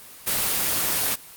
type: noise with amplitude modulation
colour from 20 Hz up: white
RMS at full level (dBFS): -22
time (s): 0.26-1.16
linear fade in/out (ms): 20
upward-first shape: sine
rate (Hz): 128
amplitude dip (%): 25
effects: white hiss -44 dBFS RMS until 1.36 s + Opus 24 kbps